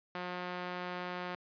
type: tone with band-pass filter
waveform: sawtooth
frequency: 179.4 Hz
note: F3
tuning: 47 cents sharp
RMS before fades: -40 dBFS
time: 0.15-1.35 s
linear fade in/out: 0 ms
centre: 1400 Hz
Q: 0.62
effects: resampled to 11025 Hz